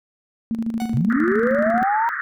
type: tone with tremolo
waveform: sine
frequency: 227.1 Hz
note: A#3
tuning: 45 cents flat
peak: -19 dBFS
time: 0.51-1.83 s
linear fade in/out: 0 ms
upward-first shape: square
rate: 13 Hz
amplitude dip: 60%
type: tone with exponential decay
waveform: 45% pulse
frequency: 740 Hz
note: F#5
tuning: in tune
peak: -26 dBFS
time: 0.8-1.08 s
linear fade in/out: 1 ms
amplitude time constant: 60 ms
type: linear sweep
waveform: sine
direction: up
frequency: 110.5 to 950 Hz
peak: -17 dBFS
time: 0.94-2.09 s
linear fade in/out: 0 ms
type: band-pass noise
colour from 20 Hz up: pink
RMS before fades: -27 dBFS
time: 1.1-2.21 s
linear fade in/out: 0 ms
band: 1200 to 1900 Hz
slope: 96 dB/octave
effects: none